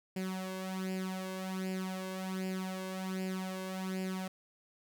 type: tone with flanger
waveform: sawtooth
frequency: 187.8 Hz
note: F#3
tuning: 26 cents sharp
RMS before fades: -38 dBFS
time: 0.16-4.28 s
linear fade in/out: 5 ms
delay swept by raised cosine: 0.4 to 1.9 ms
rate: 1.3 Hz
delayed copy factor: +0.7
effects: none